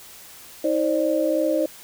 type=tone cluster; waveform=sine; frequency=318.7 / 535 / 598 Hz; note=D#4 / C5 / D5; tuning=+42 / +38 / +31 cents; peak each=-23 dBFS; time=0.64-1.66 s; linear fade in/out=5 ms; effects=white hiss -44 dBFS RMS until 1.83 s